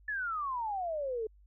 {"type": "exponential sweep", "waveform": "sine", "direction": "down", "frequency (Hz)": [1760, 425], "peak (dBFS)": -32, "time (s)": [0.08, 1.27], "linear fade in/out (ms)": 5, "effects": ["added 50 Hz sine -57 dBFS peak until 1.46 s"]}